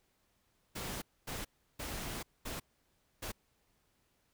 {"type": "noise bursts at uneven times", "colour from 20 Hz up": "pink", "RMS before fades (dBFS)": -41, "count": 5, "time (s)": [[0.75, 1.02], [1.27, 1.45], [1.79, 2.23], [2.45, 2.6], [3.22, 3.32]], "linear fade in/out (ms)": 10, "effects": ["pink hiss -75 dBFS RMS until 4.33 s"]}